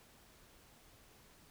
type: silence
effects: pink hiss -63 dBFS RMS until 1.5 s